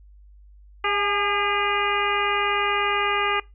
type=harmonic tone with a mistuned harmonic; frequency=405.4 Hz; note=G#4; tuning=42 cents flat; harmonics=1 / 2 / 3 / 4 / 5 / 6 / 7; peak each=-29 / -28 / -25 / -31 / -28 / -29 / -31 dBFS; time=0.84-3.4 s; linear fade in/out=5 ms; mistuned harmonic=2; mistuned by=+47 cents; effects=noise-tail reverb RT60 0.2 s tail -20 dB re dry + added 50 Hz sine -46 dBFS peak until 3.54 s